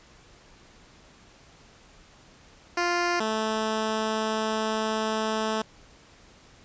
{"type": "tone pair in turn", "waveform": "10% pulse", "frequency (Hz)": [349.2, 218.7], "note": ["F4", "A3"], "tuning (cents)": [0, -10], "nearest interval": "minor sixth", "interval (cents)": 810, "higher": "first", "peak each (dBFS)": [-15, -17], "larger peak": "first", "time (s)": [[2.77, 3.2], [3.2, 5.62]], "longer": "second", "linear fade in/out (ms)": 5, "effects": ["pink hiss -54 dBFS RMS until 6.64 s", "resampled to 16000 Hz"]}